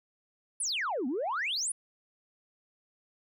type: exponential two-way sweep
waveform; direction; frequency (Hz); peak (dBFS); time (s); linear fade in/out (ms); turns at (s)
sine; down then up; 10548 to 234.1 to 10548; -28; 0.6-1.72; 5; 1.07
effects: tanh soft clip ceiling -26 dBFS